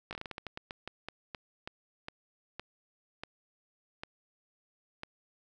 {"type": "slowing click train", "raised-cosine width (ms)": 0.3, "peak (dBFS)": -23, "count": 20, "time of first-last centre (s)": [0.11, 5.034], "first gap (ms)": 18, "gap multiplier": 1.25, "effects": []}